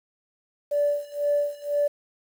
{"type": "tone with tremolo", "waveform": "sine", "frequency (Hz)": 581, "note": "D5", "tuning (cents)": -19, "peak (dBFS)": -18, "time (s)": [0.71, 1.88], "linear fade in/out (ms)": 10, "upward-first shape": "sine", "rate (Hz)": 2, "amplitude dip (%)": 95, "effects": ["tanh soft clip ceiling -14 dBFS", "8-bit"]}